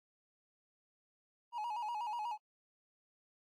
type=tone with vibrato; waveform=triangle; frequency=899 Hz; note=A5; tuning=37 cents sharp; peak=-35 dBFS; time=1.52-2.38 s; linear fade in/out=50 ms; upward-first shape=square; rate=8.2 Hz; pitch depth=100 cents each way; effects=AAC 48 kbps